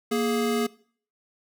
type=tone pair together; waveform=square; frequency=234.6 / 418 Hz; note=A#3 / G#4; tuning=+11 / +11 cents; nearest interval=minor seventh; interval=1000 cents; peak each=-26 dBFS; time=0.11-0.67 s; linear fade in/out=10 ms; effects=noise-tail reverb RT60 0.5 s tail -21 dB re dry